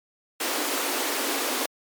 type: high-pass noise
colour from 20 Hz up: pink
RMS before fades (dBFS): -27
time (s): 0.4-1.66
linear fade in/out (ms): 5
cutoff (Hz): 250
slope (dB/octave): 96
effects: MP3 96 kbps